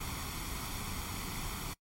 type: noise with comb filter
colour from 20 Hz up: pink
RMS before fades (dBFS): -39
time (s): 0-1.74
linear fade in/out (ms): 10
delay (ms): 0.89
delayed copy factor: +0.6
effects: noise-tail reverb RT60 0.1 s tail -23 dB re dry + MP3 64 kbps